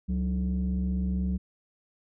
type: tone pair together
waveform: sine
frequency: 69.3 / 185 Hz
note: C#2 / F#3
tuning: 0 / 0 cents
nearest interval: octave + perfect fourth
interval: 1700 cents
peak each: -26 dBFS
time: 0.08-1.38 s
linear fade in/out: 20 ms
effects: tanh soft clip ceiling -22 dBFS